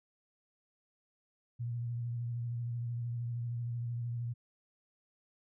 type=tone with vibrato; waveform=sine; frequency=118.9 Hz; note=A#2; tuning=35 cents sharp; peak=-34 dBFS; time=1.59-4.34 s; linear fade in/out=20 ms; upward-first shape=sine; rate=13 Hz; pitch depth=29 cents each way; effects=none